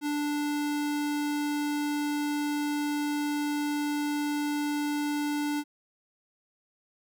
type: tone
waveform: square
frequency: 293.7 Hz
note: D4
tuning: in tune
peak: -28 dBFS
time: 0.01-5.64 s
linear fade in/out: 50 ms
effects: none